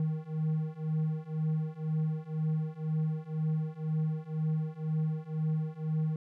triangle beating tone pair, 155.56 / 157.56 Hz, D#3 / D#3, 0 / +22 cents, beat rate 2 Hz, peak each -31 / -30 dBFS, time 0-6.16 s, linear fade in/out 2 ms, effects none

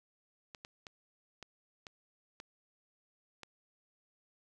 clicks, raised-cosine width 0.2 ms, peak -29 dBFS, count 7, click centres 0.548 / 0.649 / 0.868 / 1.427 / 1.868 / 2.401 / 3.433 s, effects none

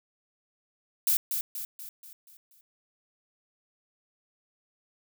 violet noise with echo, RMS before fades -24 dBFS, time 1.07-1.17 s, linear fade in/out 2 ms, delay 240 ms, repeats 6, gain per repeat -6 dB, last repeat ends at 2.61 s, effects none

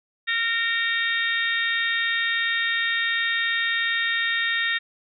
harmonic tone, 460.7 Hz, A#4, 20 cents flat, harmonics 3 / 4 / 5 / 6 / 7 / 8, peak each -33 / -23 / -31 / -35 / -36 / -28 dBFS, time 0.27-4.79 s, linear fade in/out 20 ms, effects none

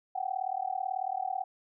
sine tone with amplitude modulation, 757 Hz, F#5, 39 cents sharp, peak -26 dBFS, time 0.15-1.44 s, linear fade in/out 10 ms, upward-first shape sine, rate 38.2 Hz, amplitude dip 100%, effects none

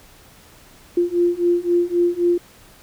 sine beating tone pair, 346.6 / 350.4 Hz, F4 / F4, -13 / +6 cents, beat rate 3.8 Hz, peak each -19 / -18 dBFS, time 0.97-2.38 s, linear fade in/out 5 ms, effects pink hiss -48 dBFS RMS until 2.82 s

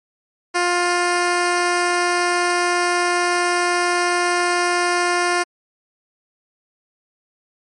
10% pulse tone, 352.7 Hz, F4, 17 cents sharp, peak -8 dBFS, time 0.54-5.44 s, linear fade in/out 20 ms, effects MP3 48 kbps

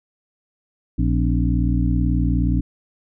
harmonic tone with a mistuned harmonic, 59 Hz, A#1, 22 cents sharp, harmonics 1 / 2 / 3 / 4 / 5, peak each -19 / -22 / -24 / -25 / -26 dBFS, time 0.98-2.61 s, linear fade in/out 10 ms, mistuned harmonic 4, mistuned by +150 cents, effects none

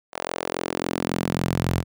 sawtooth tone with high-pass filter sweep, 43.65 Hz, F1, in tune, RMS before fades -26 dBFS, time 0.12-1.84 s, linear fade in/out 50 ms, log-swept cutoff 660 to 96 Hz, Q 1.5, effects none

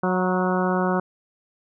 harmonic tone with a mistuned harmonic, 183.3 Hz, F#3, 16 cents flat, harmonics 1 / 2 / 3 / 4 / 5 / 6 / 7 / 8, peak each -23 / -26 / -28 / -29 / -30 / -31 / -31 / -32 dBFS, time 0.03-1 s, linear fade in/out 5 ms, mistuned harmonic 5, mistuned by +31 cents, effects none

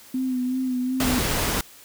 sine tone with vibrato, 255.1 Hz, C4, 44 cents flat, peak -22 dBFS, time 0.14-1.19 s, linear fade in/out 5 ms, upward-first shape sine, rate 2.7 Hz, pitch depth 36 cents each way
pink noise, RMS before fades -24 dBFS, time 1-1.61 s, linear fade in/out 2 ms
effects white hiss -48 dBFS RMS until 1.84 s

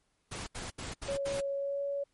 pink noise bursts, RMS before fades -40 dBFS, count 5, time 0.31-1.41 s, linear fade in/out 10 ms, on 160 ms, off 75 ms
sine tone with pitch glide, 556 to 562.5 Hz, C#5 to C#5, +5 to +25 cents, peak -31 dBFS, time 1.08-2.04 s, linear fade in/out 10 ms, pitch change +20 cents, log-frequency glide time 1.55-1.82 s
effects pink hiss -75 dBFS RMS until 2.13 s + MP3 48 kbps

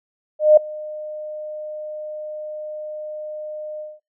sine tone with ADSR envelope, 610 Hz, D#5, 34 cents flat, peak -5 dBFS, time 0.39-4 s, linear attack 180 ms, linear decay 5 ms, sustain -23 dB, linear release 200 ms, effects noise-tail reverb RT60 0.2 s tail -25 dB re dry

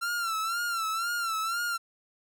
45% pulse tone with vibrato, 1360 Hz, F6, 46 cents flat, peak -28 dBFS, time 0.01-1.78 s, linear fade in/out 20 ms, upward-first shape sine, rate 2 Hz, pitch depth 82 cents each way, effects none

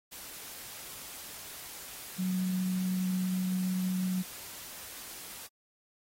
sine tone in noise, 185 Hz, F#3, in tune, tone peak -28 dBFS, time 2.18-4.23 s, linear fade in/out 20 ms, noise white, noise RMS -45 dBFS, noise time 0.11-5.48 s, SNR +14 dB, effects AAC 48 kbps

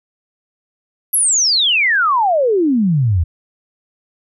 sine exponential sweep, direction down, 11760 to 77.6 Hz, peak -11 dBFS, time 1.13-3.24 s, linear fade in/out 10 ms, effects none

